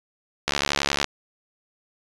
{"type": "click train", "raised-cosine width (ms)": 0.2, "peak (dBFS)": -3, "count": 41, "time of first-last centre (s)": [0.48, 1.043], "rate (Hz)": 71, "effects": ["resampled to 22050 Hz"]}